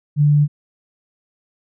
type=tone; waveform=sine; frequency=147.1 Hz; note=D3; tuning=3 cents sharp; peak=-10 dBFS; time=0.16-0.48 s; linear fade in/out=50 ms; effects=none